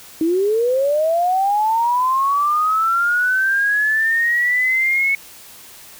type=linear sweep; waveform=sine; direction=up; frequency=311.7 to 2212 Hz; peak=-14 dBFS; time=0.21-5.15 s; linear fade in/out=2 ms; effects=white hiss -41 dBFS RMS until 5.99 s